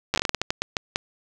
slowing click train, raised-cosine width 0.2 ms, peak -5 dBFS, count 14, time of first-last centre 0.14-0.959 s, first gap 9 ms, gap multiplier 1.29, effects none

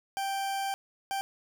40% pulse tone bursts at uneven times, 784 Hz, G5, in tune, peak -29 dBFS, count 2, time 0.17-0.74 / 1.11-1.21 s, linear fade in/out 0 ms, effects none

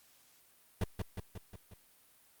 brown noise with echo, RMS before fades -30 dBFS, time 0.81-0.84 s, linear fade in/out 5 ms, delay 180 ms, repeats 5, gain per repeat -4 dB, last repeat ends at 1.74 s, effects white hiss -65 dBFS RMS until 2.4 s + Opus 48 kbps

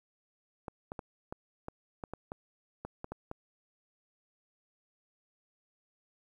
clicks, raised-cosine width 1 ms, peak -25 dBFS, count 12, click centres 0.682 / 0.919 / 0.992 / 1.325 / 1.684 / 2.038 / 2.136 / 2.319 / 2.85 / 3.044 / 3.12 / 3.314 s, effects 10-bit

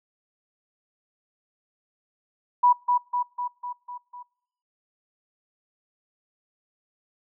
sine tone with echo, 980 Hz, B5, 14 cents flat, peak -14 dBFS, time 2.63-2.73 s, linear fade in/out 10 ms, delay 250 ms, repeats 6, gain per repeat -4 dB, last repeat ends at 4.23 s, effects noise-tail reverb RT60 0.8 s tail -26 dB re dry

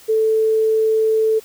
sine tone, 440 Hz, A4, in tune, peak -13 dBFS, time 0.08-1.4 s, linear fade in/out 20 ms, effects white hiss -45 dBFS RMS until 1.44 s

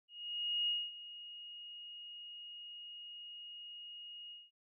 sine tone with ADSR envelope, 2871 Hz, F7, 47 cents sharp, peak -31 dBFS, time 0.08-4.51 s, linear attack 600 ms, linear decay 230 ms, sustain -16 dB, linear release 200 ms, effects none

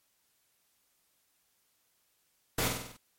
pink noise with echo, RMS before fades -30 dBFS, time 2.58-2.68 s, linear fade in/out 5 ms, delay 48 ms, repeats 6, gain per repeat -4 dB, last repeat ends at 2.968 s, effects white hiss -73 dBFS RMS until 3.18 s + MP3 64 kbps

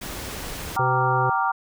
pink noise, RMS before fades -33 dBFS, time 0.01-0.77 s, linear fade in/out 10 ms
sine chord, G minor seventh, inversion none, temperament equal with one note detuned, 773.6 / 932.3 / 1174.7 / 1396.9 Hz, G5 / Bb5 / D6 / F6, -23 / 0 / 0 / 0 cents, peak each -25 / -24 / -25 / -27 dBFS, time 0.76-1.52 s, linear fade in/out 10 ms
harmonic tone, 127.2 Hz, C3, 48 cents flat, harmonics 1 / 3 / 4, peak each -24 / -29 / -30 dBFS, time 0.79-1.3 s, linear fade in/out 5 ms
effects none

